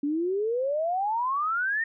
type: exponential sweep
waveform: sine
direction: up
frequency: 280.2 to 1864.7 Hz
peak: -24 dBFS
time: 0.03-1.84 s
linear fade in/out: 5 ms
effects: none